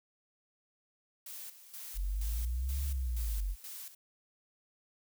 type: noise with tremolo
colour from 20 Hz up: blue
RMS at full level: -45 dBFS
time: 1.26-3.95 s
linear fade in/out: 5 ms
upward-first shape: square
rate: 2.1 Hz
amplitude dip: 70%
type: linear two-way sweep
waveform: sine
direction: up then down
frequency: 43.65 to 70.4 to 43.65 Hz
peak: -31 dBFS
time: 1.94-3.56 s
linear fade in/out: 50 ms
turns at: 2.85 s
effects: none